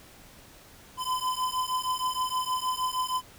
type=beating tone pair; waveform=square; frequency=1014 / 1020.4 Hz; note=B5 / C6; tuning=+45 / -44 cents; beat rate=6.4 Hz; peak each=-31 dBFS; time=0.97-3.22 s; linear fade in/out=50 ms; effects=pink hiss -52 dBFS RMS until 3.38 s